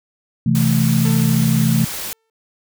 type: chord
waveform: sine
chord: A minor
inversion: first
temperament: equal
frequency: 130.81 / 164.81 / 220 Hz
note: C3 / E3 / A3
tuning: 0 / 0 / 0 cents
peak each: -17 dBFS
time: 0.46-1.85 s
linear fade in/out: 5 ms
type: noise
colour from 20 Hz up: white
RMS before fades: -27 dBFS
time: 0.55-2.13 s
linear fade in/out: 0 ms
type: tone with exponential decay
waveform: sawtooth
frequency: 446.8 Hz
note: A4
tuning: 27 cents sharp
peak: -24 dBFS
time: 1.05-2.3 s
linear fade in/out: 2 ms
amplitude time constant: 270 ms
effects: none